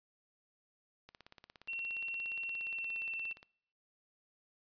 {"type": "click train", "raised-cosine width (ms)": 0.2, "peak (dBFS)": -35, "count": 41, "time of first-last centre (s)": [1.09, 3.429], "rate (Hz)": 17.1}
{"type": "tone with pitch glide", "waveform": "sine", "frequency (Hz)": [2724, 2690], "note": ["F7", "E7"], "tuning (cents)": [-44, 34], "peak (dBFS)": -37, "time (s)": [1.68, 3.33], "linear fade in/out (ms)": 5, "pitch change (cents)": -22, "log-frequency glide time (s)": [2.46, 3.13]}
{"effects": ["noise-tail reverb RT60 0.6 s tail -24 dB re dry", "resampled to 11025 Hz"]}